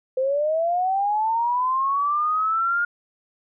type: linear sweep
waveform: sine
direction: up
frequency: 510 to 1425 Hz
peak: -19 dBFS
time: 0.17-2.85 s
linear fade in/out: 5 ms
effects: none